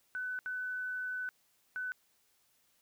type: tone bursts at uneven times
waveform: sine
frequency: 1502 Hz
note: F#6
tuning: 26 cents sharp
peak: -35 dBFS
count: 3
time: 0.15-0.39 / 0.46-1.29 / 1.76-1.92 s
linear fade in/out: 0 ms
effects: white hiss -72 dBFS RMS until 2.81 s